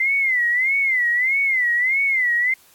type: tone with vibrato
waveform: sine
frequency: 2053 Hz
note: C7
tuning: 33 cents flat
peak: -16 dBFS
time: 0-2.54 s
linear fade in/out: 5 ms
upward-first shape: sine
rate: 1.6 Hz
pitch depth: 140 cents each way
effects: white hiss -53 dBFS RMS until 2.74 s + AAC 64 kbps